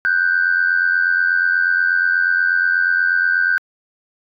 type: tone pair together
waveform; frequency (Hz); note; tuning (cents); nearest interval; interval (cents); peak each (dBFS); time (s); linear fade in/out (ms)
sine; 1479.7 / 1568; F#6 / G6; 0 / 0; minor second; 100; -16 / -15; 0.05-3.58; 0
effects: tanh soft clip ceiling -7 dBFS